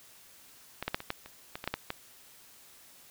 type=clicks; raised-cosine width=0.3 ms; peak=-18 / -14 / -12 / -24 / -15 / -29 / -21 / -22 / -14 / -14 / -17 dBFS; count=11; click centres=0.826 / 0.88 / 0.945 / 1.004 / 1.104 / 1.26 / 1.555 / 1.641 / 1.676 / 1.74 / 1.904 s; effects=white hiss -56 dBFS RMS until 3.1 s